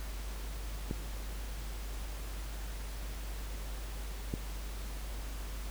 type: clicks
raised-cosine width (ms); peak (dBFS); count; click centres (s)
3; -21; 2; 0.911 / 4.339
effects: added 50 Hz sine -38 dBFS peak until 5.7 s + pink hiss -48 dBFS RMS until 5.7 s